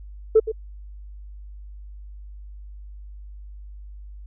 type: tone with echo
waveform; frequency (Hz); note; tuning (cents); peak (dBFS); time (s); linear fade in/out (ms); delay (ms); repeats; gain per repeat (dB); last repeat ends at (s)
sine; 440; A4; 0; -9; 0.35-0.4; 10; 120; 1; -13; 0.52
effects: tanh soft clip ceiling -6 dBFS + added 50 Hz sine -37 dBFS peak until 4.26 s